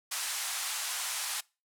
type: band-pass noise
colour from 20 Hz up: white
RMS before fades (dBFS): -35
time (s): 0.11-1.41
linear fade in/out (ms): 10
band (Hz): 760 to 11000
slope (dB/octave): 24
effects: noise-tail reverb RT60 0.3 s tail -24 dB re dry